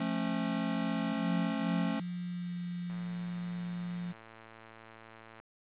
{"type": "chord", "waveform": "square", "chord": "F augmented", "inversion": "none", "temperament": "just", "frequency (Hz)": [174.61, 218.3, 272.8], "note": ["F3", "A3", "C#4"], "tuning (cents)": [0, -13, -28], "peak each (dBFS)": [-37, -35, -36], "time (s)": [0, 2], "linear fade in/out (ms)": 5}
{"type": "tone with pitch glide", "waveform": "sine", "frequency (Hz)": [177, 175.68], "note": ["F3", "F3"], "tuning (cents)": [23, 11], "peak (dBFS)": -35, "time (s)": [1.12, 4.13], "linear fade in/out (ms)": 20, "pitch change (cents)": -12, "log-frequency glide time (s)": [2.28, 2.54]}
{"type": "click train", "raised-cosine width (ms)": 0.5, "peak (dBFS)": -37, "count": 281, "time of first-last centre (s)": [2.9, 5.4], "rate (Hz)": 112}
{"effects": ["resampled to 8000 Hz", "9-bit"]}